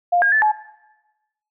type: tone with pitch steps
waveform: sine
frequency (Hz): 703 / 1623 / 1746 / 853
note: F5 / G#6 / A6 / G#5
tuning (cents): +11 / -40 / -14 / +46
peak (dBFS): -13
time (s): 0.12-0.52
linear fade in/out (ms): 10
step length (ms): 100
effects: noise-tail reverb RT60 1.0 s tail -18 dB re dry